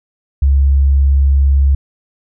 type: tone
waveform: sine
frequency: 68.9 Hz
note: C#2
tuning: 10 cents flat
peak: -7 dBFS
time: 0.42-1.75 s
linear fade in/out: 5 ms
effects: none